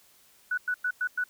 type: tone bursts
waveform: sine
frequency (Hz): 1480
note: F#6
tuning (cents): 0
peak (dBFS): -25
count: 5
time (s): 0.51-1.24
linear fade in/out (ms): 5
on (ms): 66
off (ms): 100
effects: white hiss -60 dBFS RMS until 1.29 s